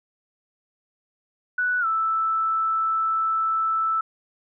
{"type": "tone with pitch glide", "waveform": "sine", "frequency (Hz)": [1480, 1318.5], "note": ["F#6", "E6"], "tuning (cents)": [0, 0], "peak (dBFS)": -20, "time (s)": [1.58, 4.01], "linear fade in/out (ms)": 5, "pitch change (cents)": -200, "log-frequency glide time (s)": [1.8, 1.86], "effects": []}